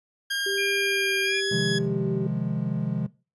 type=tone with pitch glide; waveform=20% pulse; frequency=1613 to 1678.6 Hz; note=G6 to G#6; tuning=+49 to +18 cents; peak=-20 dBFS; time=0.3-1.79 s; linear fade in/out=10 ms; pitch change=+69 cents; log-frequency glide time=1.23-1.36 s
type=tone with vibrato; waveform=sine; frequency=392 Hz; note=G4; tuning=in tune; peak=-28 dBFS; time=0.46-2.27 s; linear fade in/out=5 ms; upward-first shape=sine; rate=1 Hz; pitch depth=21 cents each way
type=tone; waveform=sine; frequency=2400 Hz; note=D7; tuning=37 cents sharp; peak=-27 dBFS; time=0.57-1.41 s; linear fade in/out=20 ms
type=chord; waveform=triangle; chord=F minor seventh; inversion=second; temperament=equal with one note detuned; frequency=130.81 / 154.85 / 174.61 / 207.7 Hz; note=C3 / Eb3 / F3 / Ab3; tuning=0 / -8 / 0 / 0 cents; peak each=-28 dBFS; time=1.51-3.07 s; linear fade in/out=10 ms
effects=noise-tail reverb RT60 0.3 s tail -19 dB re dry + resampled to 24000 Hz